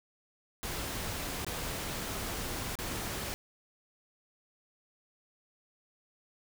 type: noise with dropouts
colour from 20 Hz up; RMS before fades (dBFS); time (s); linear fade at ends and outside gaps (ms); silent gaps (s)
pink; -37; 0.63-3.34; 0; 1.447-1.466 / 2.754-2.788
effects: none